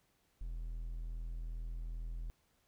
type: tone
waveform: triangle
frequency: 41.2 Hz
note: E1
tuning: in tune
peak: -37 dBFS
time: 0.41-2.3 s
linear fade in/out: 0 ms
effects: pink hiss -75 dBFS RMS until 2.67 s